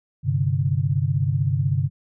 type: chord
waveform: sine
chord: G suspended fourth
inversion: none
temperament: equal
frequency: 98 / 130.81 / 146.83 Hz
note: G2 / C3 / D3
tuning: 0 / 0 / 0 cents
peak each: -24 / -22 / -23 dBFS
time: 0.23-1.9 s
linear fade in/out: 50 ms
effects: none